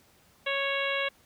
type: harmonic tone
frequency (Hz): 553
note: C#5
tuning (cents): -4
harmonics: 1 / 2 / 3 / 4 / 5 / 6 / 7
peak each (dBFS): -32 / -36 / -34 / -33 / -34 / -37 / -41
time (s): 0.46-1.09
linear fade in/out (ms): 10
effects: pink hiss -61 dBFS RMS until 1.25 s + high-pass 60 Hz 12 dB/octave